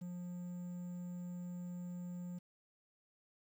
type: tone with quantisation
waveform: triangle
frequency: 177.1 Hz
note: F3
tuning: 24 cents sharp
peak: -40 dBFS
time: 0.01-2.39 s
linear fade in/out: 10 ms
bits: 11
effects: none